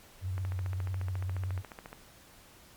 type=tone with vibrato; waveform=sine; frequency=93 Hz; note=F#2; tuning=9 cents sharp; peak=-31 dBFS; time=0.21-1.63 s; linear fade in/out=50 ms; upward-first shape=triangle; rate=16 Hz; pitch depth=87 cents each way
type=click train; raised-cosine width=0.5 ms; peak=-28 dBFS; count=23; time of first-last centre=0.38-1.929 s; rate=14.2 Hz
effects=pink hiss -56 dBFS RMS until 2.76 s + MP3 96 kbps